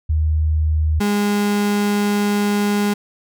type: tone pair in turn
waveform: sine / 35% pulse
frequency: 77.78 / 205.3 Hz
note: D#2 / G#3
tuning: 0 / -20 cents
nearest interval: octave + perfect fourth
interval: 1680 cents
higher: second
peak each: -14 dBFS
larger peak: neither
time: 0.09-1 / 1-2.94 s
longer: second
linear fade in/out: 10 ms
effects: none